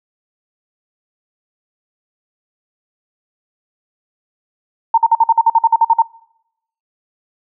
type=tone bursts; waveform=sine; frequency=910 Hz; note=A#5; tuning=42 cents flat; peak=-6 dBFS; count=13; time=4.94-6.022 s; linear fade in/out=5 ms; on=38 ms; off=49 ms; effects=noise-tail reverb RT60 0.8 s tail -24 dB re dry